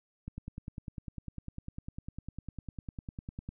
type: click train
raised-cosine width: 5 ms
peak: -27 dBFS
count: 33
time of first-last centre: 0.28-3.49 s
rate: 9.97 Hz
effects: none